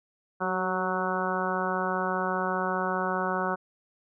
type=harmonic tone with a mistuned harmonic; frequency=185 Hz; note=F#3; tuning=in tune; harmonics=1 / 2 / 3 / 4 / 5 / 6 / 7 / 8; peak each=-34 / -34 / -34 / -34 / -34 / -34 / -34 / -34 dBFS; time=0.4-3.56 s; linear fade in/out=20 ms; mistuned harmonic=2; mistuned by=+27 cents; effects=none